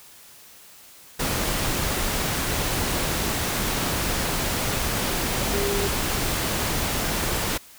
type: tone in noise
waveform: sine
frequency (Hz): 401.5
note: G4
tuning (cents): +41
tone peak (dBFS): -25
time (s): 5.53-5.88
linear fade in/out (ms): 10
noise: pink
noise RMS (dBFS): -25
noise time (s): 1.19-7.58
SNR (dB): -3
effects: white hiss -48 dBFS RMS until 7.78 s